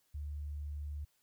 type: tone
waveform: sine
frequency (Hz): 73.42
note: D2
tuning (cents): 0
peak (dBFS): -38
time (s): 0.14-1.05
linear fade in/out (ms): 10
effects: white hiss -75 dBFS RMS until 1.22 s